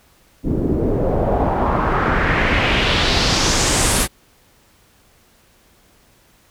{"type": "noise with low-pass filter sweep", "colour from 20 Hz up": "pink", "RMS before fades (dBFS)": -17, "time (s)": [0.43, 4.08], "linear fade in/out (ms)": 50, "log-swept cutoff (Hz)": [280, 11000], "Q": 2.3, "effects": ["pink hiss -54 dBFS RMS until 6.5 s"]}